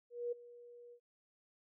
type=tone with ADSR envelope; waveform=sine; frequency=480 Hz; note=B4; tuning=49 cents flat; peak=-34 dBFS; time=0.1-1 s; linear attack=220 ms; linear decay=12 ms; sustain=-19 dB; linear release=73 ms; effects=none